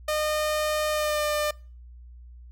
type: tone with pitch glide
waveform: sawtooth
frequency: 610 to 600.2 Hz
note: D#5 to D5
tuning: -34 to +38 cents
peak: -20 dBFS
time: 0.08-1.51 s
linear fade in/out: 5 ms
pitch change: -28 cents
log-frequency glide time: 0.9-1.2 s
effects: noise-tail reverb RT60 0.4 s tail -24 dB re dry + added 60 Hz sine -43 dBFS peak until 2.51 s